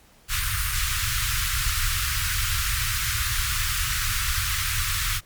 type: band-stop noise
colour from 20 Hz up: pink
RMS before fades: -25 dBFS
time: 0.28-5.21 s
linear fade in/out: 50 ms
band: 120 to 1200 Hz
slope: 48 dB/octave
effects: pink hiss -56 dBFS RMS until 5.25 s + Opus 48 kbps